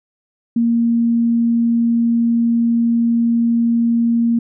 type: tone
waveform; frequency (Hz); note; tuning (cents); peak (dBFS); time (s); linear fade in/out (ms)
sine; 233.1; A#3; 0; -12; 0.56-4.39; 5
effects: none